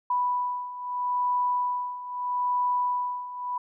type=beating tone pair; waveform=sine; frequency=987 / 987.78 Hz; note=B5 / B5; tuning=-1 / 0 cents; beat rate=0.78 Hz; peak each=-30 / -26 dBFS; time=0.1-3.58 s; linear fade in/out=5 ms; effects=none